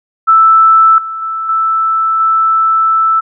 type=tone with level steps; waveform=sine; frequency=1320 Hz; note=E6; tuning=2 cents sharp; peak=-3 / -18 / -15 / -9 / -7 dBFS; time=0.27-3.21 s; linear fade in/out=20 ms; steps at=0.98 / 1.22 / 1.49 / 2.2 s; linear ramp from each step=2 ms; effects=none